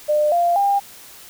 sine tone with pitch steps, 600 / 693.2 / 800.9 Hz, D5 / F5 / G5, +37 / -13 / +37 cents, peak -14 dBFS, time 0.08-0.8 s, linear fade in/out 20 ms, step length 240 ms, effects white hiss -42 dBFS RMS until 1.29 s

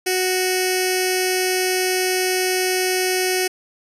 10% pulse tone with notch filter, 370 Hz, F#4, in tune, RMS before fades -20 dBFS, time 0.06-3.48 s, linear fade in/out 10 ms, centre 1100 Hz, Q 0.5, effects resampled to 32000 Hz

